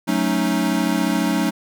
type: chord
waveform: square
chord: D# half-diminished seventh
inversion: first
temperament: equal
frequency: 185 / 220 / 277.2 / 311.1 Hz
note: F#3 / A3 / C#4 / D#4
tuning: 0 / 0 / 0 / 0 cents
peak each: -24 dBFS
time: 0.07-1.51 s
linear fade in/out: 20 ms
effects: none